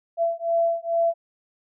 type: beating tone pair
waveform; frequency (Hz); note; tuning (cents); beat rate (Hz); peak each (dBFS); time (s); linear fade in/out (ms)
sine; 671 / 673.3; E5 / E5; +31 / +36; 2.3; -23; 0.17-1.14; 50
effects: none